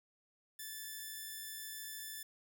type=tone; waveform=5% pulse; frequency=1753 Hz; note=A6; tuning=7 cents flat; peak=-33 dBFS; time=0.59-2.23 s; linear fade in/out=5 ms; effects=none